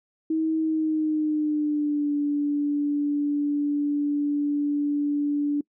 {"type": "tone with pitch glide", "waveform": "sine", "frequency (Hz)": [318.6, 290.5], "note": ["D#4", "D4"], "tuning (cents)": [41, -19], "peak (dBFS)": -21, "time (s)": [0.3, 5.61], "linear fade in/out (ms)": 5, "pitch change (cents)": -160, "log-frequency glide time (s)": [0.58, 2.13], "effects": ["noise-tail reverb RT60 0.1 s tail -24 dB re dry"]}